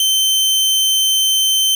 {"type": "tone", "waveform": "sawtooth", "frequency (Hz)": 3095, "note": "G7", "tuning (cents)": -23, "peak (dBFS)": -9, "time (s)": [0, 1.75], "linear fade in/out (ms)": 2, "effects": []}